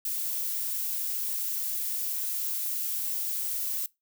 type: noise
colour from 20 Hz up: violet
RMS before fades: -31 dBFS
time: 0.05-3.86 s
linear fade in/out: 2 ms
effects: noise-tail reverb RT60 0.2 s tail -22 dB re dry